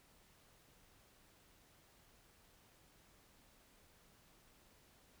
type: silence
effects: pink hiss -68 dBFS RMS until 5.2 s